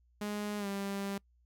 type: tone with pitch glide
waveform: sawtooth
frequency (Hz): 207.7 to 198.21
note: G#3 to G3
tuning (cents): 0 to +19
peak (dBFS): -31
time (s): 0.21-1.18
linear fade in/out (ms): 5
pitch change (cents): -81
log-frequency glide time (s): 0.58-0.67
effects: noise-tail reverb RT60 0.1 s tail -25 dB re dry + added 60 Hz sine -65 dBFS peak until 1.45 s